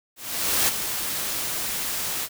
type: noise with ADSR envelope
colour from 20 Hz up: white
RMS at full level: -20 dBFS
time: 0.16-2.29 s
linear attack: 520 ms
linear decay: 21 ms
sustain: -8 dB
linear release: 55 ms
effects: none